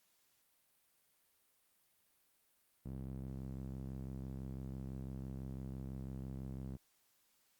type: tone with band-pass filter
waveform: sawtooth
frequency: 66 Hz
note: C2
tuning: 16 cents sharp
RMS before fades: -45 dBFS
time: 2.85-6.77 s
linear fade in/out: 10 ms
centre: 170 Hz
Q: 1.2
effects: white hiss -75 dBFS RMS until 7.59 s + Opus 48 kbps